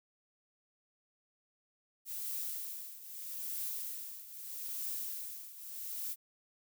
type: noise with tremolo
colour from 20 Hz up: violet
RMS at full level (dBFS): -38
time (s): 2.05-6.16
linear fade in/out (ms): 50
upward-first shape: triangle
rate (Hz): 0.79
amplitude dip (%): 80
effects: none